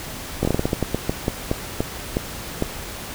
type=slowing click train; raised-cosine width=2 ms; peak=-6 dBFS; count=16; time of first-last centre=0.43-2.624 s; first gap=20 ms; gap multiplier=1.25; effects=pink hiss -33 dBFS RMS until 3.14 s